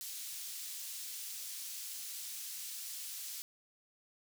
pink high-pass noise, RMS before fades -44 dBFS, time 0.01-3.42 s, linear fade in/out 0 ms, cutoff 5000 Hz, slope 12 dB/octave, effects none

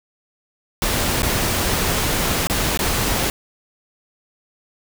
pink noise with dropouts, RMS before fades -20 dBFS, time 0.82-3.3 s, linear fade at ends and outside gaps 1 ms, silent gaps 1.221-1.231 / 2.471-2.498 / 2.774-2.791 s, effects none

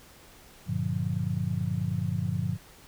sine chord, G minor seventh, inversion none, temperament just, 98 / 117.6 / 147 / 176.4 Hz, G2 / Bb2 / D3 / F3, 0 / +16 / +2 / +18 cents, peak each -32 dBFS, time 0.66-2.58 s, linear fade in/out 50 ms, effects pink hiss -53 dBFS RMS until 2.87 s

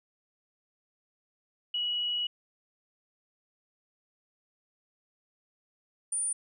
sine tone pair in turn, 2922 / 9277 Hz, F#7 / D9, -22 / -22 cents, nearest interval octave + minor sixth, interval 2000 cents, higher second, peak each -28 dBFS, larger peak neither, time 1.74-2.27 / 6.12-6.33 s, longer first, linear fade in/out 5 ms, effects none

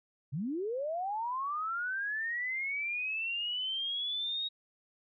sine linear sweep, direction up, 120.7 to 3787 Hz, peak -32 dBFS, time 0.32-4.49 s, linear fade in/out 20 ms, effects none

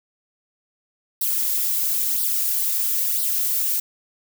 violet noise with flanger, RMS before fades -22 dBFS, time 1.21-3.8 s, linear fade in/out 5 ms, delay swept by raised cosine 0.21 to 5.31 ms, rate 1 Hz, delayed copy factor +0.7, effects none

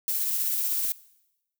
violet noise with tremolo, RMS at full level -26 dBFS, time 0.08-0.92 s, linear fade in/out 0 ms, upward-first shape sine, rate 16 Hz, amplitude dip 25%, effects noise-tail reverb RT60 0.9 s tail -20 dB re dry

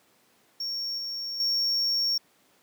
triangle tone with level steps, 5510 Hz, F8, 24 cents flat, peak -28 / -30 / -22 dBFS, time 0.6-2.18 s, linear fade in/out 5 ms, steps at 0.98 / 1.4 s, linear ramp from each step 2 ms, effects pink hiss -63 dBFS RMS until 2.62 s + high-pass 200 Hz 12 dB/octave

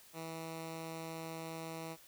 10% pulse tone, 162.7 Hz, E3, 22 cents flat, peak -34 dBFS, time 0.13-1.97 s, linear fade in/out 50 ms, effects white hiss -60 dBFS RMS until 2.07 s

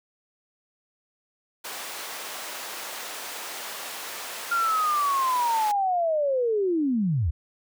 pink high-pass noise, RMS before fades -36 dBFS, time 1.64-5.72 s, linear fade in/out 10 ms, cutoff 650 Hz, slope 12 dB/octave
sine linear sweep, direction down, 1402 to 65.41 Hz, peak -21 dBFS, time 4.51-7.31 s, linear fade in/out 10 ms
effects none

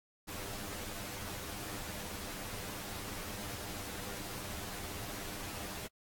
pink noise with comb filter, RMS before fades -43 dBFS, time 0.27-5.88 s, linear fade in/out 20 ms, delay 10 ms, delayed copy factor +0.65, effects AAC 64 kbps

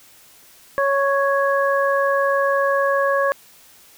harmonic tone, 554.4 Hz, C#5, in tune, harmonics 1 / 2 / 3, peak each -18 / -21 / -23 dBFS, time 0.78-3.32 s, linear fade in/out 0 ms, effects white hiss -49 dBFS RMS until 3.97 s

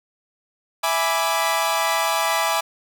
sawtooth chord, E dominant seventh, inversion none, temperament equal, 659.3 / 830.6 / 987.8 / 1174.7 Hz, E5 / G#5 / B5 / D6, 0 / 0 / 0 / 0 cents, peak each -21 dBFS, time 0.83-2.61 s, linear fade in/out 10 ms, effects none

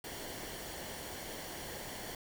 pink noise with comb filter, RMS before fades -44 dBFS, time 0.04-2.15 s, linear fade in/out 2 ms, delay 0.79 ms, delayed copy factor -0.5, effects none

